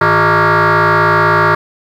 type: tone with frequency modulation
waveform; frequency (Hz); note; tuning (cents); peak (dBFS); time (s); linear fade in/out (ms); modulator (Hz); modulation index
sine; 100; G2; +35; -5; 0.01-1.55; 5; 256; 6.1
effects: tanh soft clip ceiling -6 dBFS + 7-bit